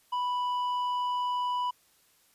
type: tone with low-pass filter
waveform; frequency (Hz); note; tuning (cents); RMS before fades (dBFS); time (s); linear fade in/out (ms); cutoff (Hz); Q
square; 987.8; B5; 0; -30; 0.12-1.71; 10; 2200; 1
effects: white hiss -65 dBFS RMS until 2.34 s + resampled to 32000 Hz